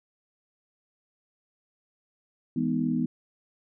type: chord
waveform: sine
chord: E major seventh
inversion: none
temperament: equal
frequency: 164.81 / 207.7 / 246.9 / 311.1 Hz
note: E3 / G#3 / B3 / D#4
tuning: 0 / 0 / 0 / 0 cents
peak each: -31 / -32 / -26 / -32 dBFS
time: 2.56-3.06 s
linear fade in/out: 5 ms
effects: none